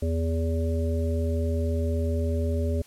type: harmonic tone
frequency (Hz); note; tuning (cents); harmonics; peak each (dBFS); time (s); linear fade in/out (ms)
82; E2; -9; 1 / 3 / 5 / 7; -24 / -32 / -33 / -34; 0.02-2.82; 5
effects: white hiss -54 dBFS RMS until 2.86 s + low-pass 12000 Hz 12 dB/octave